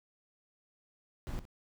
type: noise with echo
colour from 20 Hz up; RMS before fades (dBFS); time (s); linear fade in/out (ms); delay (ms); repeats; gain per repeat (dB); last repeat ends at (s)
brown; -37; 1.27-1.39; 0; 62; 1; -14; 1.452
effects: none